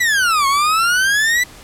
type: exponential two-way sweep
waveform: 40% pulse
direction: down then up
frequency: 2003 to 1083 to 2003 Hz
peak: -12 dBFS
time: 0-1.44 s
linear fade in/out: 10 ms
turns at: 0.47 s
effects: pink hiss -40 dBFS RMS until 1.63 s + low-pass 12000 Hz 12 dB/octave